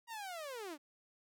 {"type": "linear sweep", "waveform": "sawtooth", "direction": "down", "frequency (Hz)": [955, 272], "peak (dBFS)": -39, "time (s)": [0.07, 0.78], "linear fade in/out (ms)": 50, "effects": []}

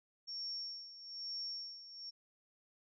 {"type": "tone with tremolo", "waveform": "sine", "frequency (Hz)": 5490, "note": "F8", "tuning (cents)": -31, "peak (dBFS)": -39, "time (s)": [0.27, 2.11], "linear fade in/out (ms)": 20, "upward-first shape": "sine", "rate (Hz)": 1.1, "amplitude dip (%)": 75, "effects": []}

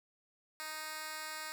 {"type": "tone with high-pass filter", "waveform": "10% pulse", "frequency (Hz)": 311.1, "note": "D#4", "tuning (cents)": 0, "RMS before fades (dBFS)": -43, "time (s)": [0.6, 1.52], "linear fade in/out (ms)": 0, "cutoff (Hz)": 1200, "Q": 0.5, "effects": []}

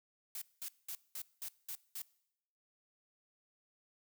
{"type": "noise bursts", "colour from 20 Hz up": "blue", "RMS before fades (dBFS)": -43, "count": 7, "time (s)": [0.35, 2.019], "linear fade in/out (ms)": 2, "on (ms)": 67, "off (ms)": 200, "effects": ["noise-tail reverb RT60 0.8 s tail -22 dB re dry"]}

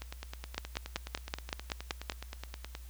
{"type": "two click trains", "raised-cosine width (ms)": 0.2, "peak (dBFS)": [-23, -15], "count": [27, 9], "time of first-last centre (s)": [[0.02, 2.751], [0.58, 2.098]], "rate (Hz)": [9.52, 5.27], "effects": ["added 60 Hz sine -45 dBFS peak until 2.89 s", "white hiss -59 dBFS RMS until 2.89 s"]}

